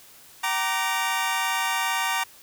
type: chord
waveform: 20% pulse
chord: G minor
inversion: none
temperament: equal with one note detuned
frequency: 763.9 / 932.3 / 1174.7 Hz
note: G5 / Bb5 / D6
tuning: -45 / 0 / 0 cents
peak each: -25 / -21 / -24 dBFS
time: 0.43-2.24 s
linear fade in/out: 10 ms
effects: white hiss -50 dBFS RMS until 2.42 s